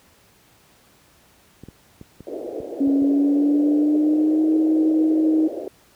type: clicks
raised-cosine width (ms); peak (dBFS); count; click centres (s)
3; -25; 7; 1.636 / 1.686 / 2.013 / 2.206 / 2.603 / 2.874 / 3.021
type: band-pass noise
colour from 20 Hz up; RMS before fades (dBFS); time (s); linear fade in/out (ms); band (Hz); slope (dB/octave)
pink; -31; 2.27-5.68; 2; 310 to 620; 48
type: tone with pitch glide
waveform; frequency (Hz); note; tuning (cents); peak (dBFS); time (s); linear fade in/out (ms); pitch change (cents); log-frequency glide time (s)
sine; 277.2 to 314.8; C#4 to D#4; 0 to +20; -15; 2.8-5.48; 10; +220; 2.94-4.48
effects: pink hiss -55 dBFS RMS until 5.95 s + high-pass 60 Hz 12 dB/octave